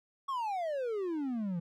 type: exponential sweep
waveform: triangle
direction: down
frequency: 1130 to 164.81 Hz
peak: -30 dBFS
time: 0.28-1.6 s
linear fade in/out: 10 ms
effects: none